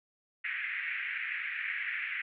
pink band-pass noise, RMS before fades -36 dBFS, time 0.44-2.22 s, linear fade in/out 10 ms, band 1700 to 2400 Hz, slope 48 dB/octave, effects none

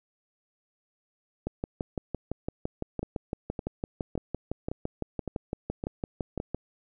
two click trains, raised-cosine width 2 ms, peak -17 / -19 dBFS, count 31 / 7, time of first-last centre 1.47-6.546 / 3.03-6.401 s, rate 5.91 / 1.78 Hz, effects none

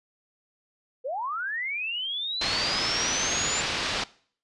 sine linear sweep, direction up, 470 to 7250 Hz, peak -28 dBFS, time 1.04-3.62 s, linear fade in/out 20 ms
white low-pass noise, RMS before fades -29 dBFS, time 2.41-4.04 s, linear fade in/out 5 ms, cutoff 4900 Hz, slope 24 dB/octave
effects noise-tail reverb RT60 0.5 s tail -20 dB re dry + resampled to 24000 Hz

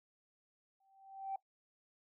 sine tone with exponential growth, 777 Hz, G5, 16 cents flat, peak -34 dBFS, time 0.8-1.36 s, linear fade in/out 5 ms, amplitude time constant 120 ms, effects noise-tail reverb RT60 0.1 s tail -18 dB re dry + tanh soft clip ceiling -31 dBFS

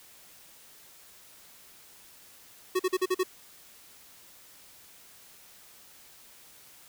square tone bursts, 370.3 Hz, F#4, 1 cent sharp, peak -24 dBFS, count 6, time 2.75-3.235 s, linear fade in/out 10 ms, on 45 ms, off 43 ms, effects white hiss -54 dBFS RMS until 6.88 s

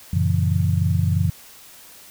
sine chord, F# dominant seventh, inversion none, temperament just, 92.5 / 115.62 / 138.75 / 166.5 Hz, F#2 / A#2 / C#3 / E3, 0 / -14 / +2 / +18 cents, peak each -19 / -25 / -24 / -23 dBFS, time 0.13-1.3 s, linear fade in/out 5 ms, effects white hiss -45 dBFS RMS until 2.1 s

